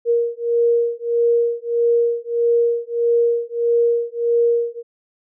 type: beating tone pair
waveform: sine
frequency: 469.4 / 471 Hz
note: A#4 / A#4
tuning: +12 / +18 cents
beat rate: 1.6 Hz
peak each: -18 dBFS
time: 0.05-4.83 s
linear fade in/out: 50 ms
effects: none